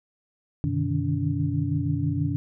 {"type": "tone cluster", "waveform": "sine", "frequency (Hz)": [94.6, 126.2, 148.4, 154.7, 286.3], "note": ["F#2", "B2", "D3", "D#3", "D4"], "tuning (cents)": [39, 38, 18, -10, -44], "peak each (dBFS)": -29, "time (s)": [0.64, 2.36], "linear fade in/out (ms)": 0, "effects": []}